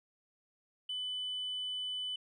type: tone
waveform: sine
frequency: 3000 Hz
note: F#7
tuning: 23 cents sharp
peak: -34 dBFS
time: 0.89-2.16 s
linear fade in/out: 5 ms
effects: tanh soft clip ceiling -32 dBFS